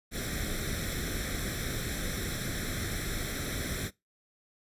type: noise with comb filter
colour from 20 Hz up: pink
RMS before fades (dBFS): -34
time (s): 0.11-3.91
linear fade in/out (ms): 50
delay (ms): 0.53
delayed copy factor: +0.8
effects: noise-tail reverb RT60 0.2 s tail -21 dB re dry + resampled to 32000 Hz